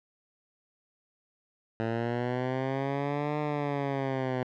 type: linear two-way sweep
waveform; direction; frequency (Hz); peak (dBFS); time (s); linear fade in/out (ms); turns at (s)
10% pulse; up then down; 111.8 to 150.6 to 126.1; -20; 1.8-4.43; 0; 3.39
effects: low-pass 2000 Hz 12 dB/octave